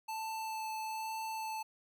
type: tone with vibrato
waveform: square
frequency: 880 Hz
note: A5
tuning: in tune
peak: -38 dBFS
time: 0.08-1.63 s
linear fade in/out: 10 ms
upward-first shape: sine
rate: 1.1 Hz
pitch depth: 10 cents each way
effects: none